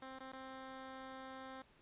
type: tone with dropouts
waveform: 10% pulse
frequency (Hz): 263.3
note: C4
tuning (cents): +11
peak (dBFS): -40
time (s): 0.02-1.62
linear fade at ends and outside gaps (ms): 2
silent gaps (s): 0.188-0.205 / 0.319-0.332
effects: pink hiss -68 dBFS RMS until 1.81 s + resampled to 8000 Hz